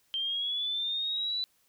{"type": "linear sweep", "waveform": "sine", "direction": "up", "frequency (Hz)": [3136, 3990], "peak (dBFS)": -29, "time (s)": [0.14, 1.44], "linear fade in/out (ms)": 0, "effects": ["white hiss -69 dBFS RMS until 1.68 s"]}